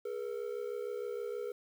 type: ring-modulated tone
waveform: triangle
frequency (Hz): 449.4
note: A4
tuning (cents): +37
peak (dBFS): -31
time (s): 0.05-1.52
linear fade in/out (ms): 5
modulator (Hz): 33.2
effects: 10-bit